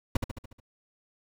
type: noise with echo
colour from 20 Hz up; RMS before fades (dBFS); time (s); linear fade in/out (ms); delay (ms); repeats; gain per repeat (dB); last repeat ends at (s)
brown; -24; 0.15-0.17; 5; 72; 6; -5; 0.602
effects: none